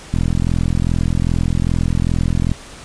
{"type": "click train", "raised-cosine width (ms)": 5, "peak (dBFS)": -5, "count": 102, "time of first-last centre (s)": [0.14, 2.516], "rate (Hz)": 42.5, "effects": ["pink hiss -37 dBFS RMS until 2.84 s", "resampled to 22050 Hz"]}